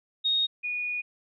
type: tone pair in turn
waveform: sine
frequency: 3729 / 2457 Hz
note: A#7 / D#7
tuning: 0 / -22 cents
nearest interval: perfect fifth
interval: 722 cents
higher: first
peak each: -22 / -28 dBFS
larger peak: first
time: 0.24-0.47 / 0.63-1.02 s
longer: second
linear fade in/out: 20 ms
effects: none